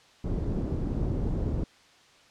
pink low-pass noise, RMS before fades -29 dBFS, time 0.24-1.64 s, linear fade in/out 5 ms, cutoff 320 Hz, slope 12 dB/octave, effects white hiss -57 dBFS RMS until 2.3 s + low-pass 5000 Hz 12 dB/octave

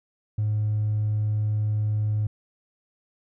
sine tone with hard clipping, 106.2 Hz, G#2, 39 cents sharp, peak -22 dBFS, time 0.38-2.27 s, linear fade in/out 5 ms, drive 1 dB, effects none

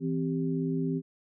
sine tone cluster, 163.4 / 260.3 / 393.1 Hz, E3 / C4 / G4, -15 / -9 / +5 cents, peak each -30 / -30 / -35 dBFS, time 0-1.02 s, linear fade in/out 50 ms, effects none

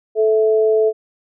sine tone pair together, 436.6 / 656.2 Hz, A4 / E5, -13 / -8 cents, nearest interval perfect fifth, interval 705 cents, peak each -12 / -20 dBFS, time 0.15-0.93 s, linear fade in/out 50 ms, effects none

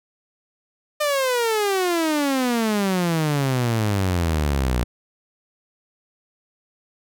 sawtooth exponential sweep, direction down, 607 to 58.27 Hz, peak -15 dBFS, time 1-4.84 s, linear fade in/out 10 ms, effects none

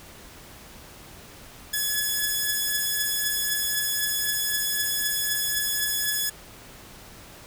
5% pulse beating tone pair, 1700 / 1703.9 Hz, G#6 / G#6, +40 / +44 cents, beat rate 3.9 Hz, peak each -14 / -19 dBFS, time 1.73-6.3 s, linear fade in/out 10 ms, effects pink hiss -46 dBFS RMS until 7.46 s

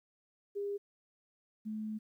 sine tone pair in turn, 404.2 / 215.9 Hz, G#4 / A3, -47 / -33 cents, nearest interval major seventh, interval 1086 cents, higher first, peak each -34 / -36 dBFS, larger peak first, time 0.55-0.78 / 1.65-1.99 s, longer second, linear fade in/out 20 ms, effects 12-bit

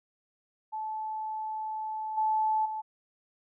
sine tone with level steps, 869 Hz, A5, 22 cents flat, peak -32 / -24 / -32 dBFS, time 0.72-2.82 s, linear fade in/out 20 ms, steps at 2.17 / 2.65 s, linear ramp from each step 10 ms, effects none

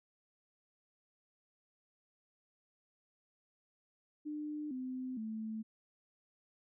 sine tone with pitch steps, 300 / 256.7 / 219.6 Hz, D4 / C4 / A3, +37 / -33 / -3 cents, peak -38 dBFS, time 4.25-5.63 s, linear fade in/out 20 ms, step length 460 ms, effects none

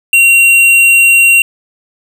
sine tone with hard clipping, 2750 Hz, F7, 27 cents flat, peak -5 dBFS, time 0.13-1.42 s, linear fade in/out 2 ms, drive 11 dB, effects none

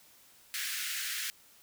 pink high-pass noise, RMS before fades -36 dBFS, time 0.54-1.3 s, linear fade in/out 0 ms, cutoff 1500 Hz, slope 48 dB/octave, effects white hiss -60 dBFS RMS until 1.62 s

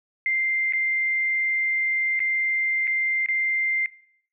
sine tone with dropouts, 2093 Hz, C7, in tune, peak -20 dBFS, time 0.26-3.86 s, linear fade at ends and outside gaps 1 ms, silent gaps 0.724-0.734 / 2.193-2.202 / 2.871-2.876 / 3.261-3.286 s, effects noise-tail reverb RT60 0.7 s tail -22 dB re dry

